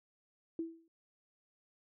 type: tone with exponential decay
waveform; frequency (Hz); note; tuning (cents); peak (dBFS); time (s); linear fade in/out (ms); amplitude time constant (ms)
sine; 329.1; E4; -3; -32; 0.59-0.88; 2; 63
effects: none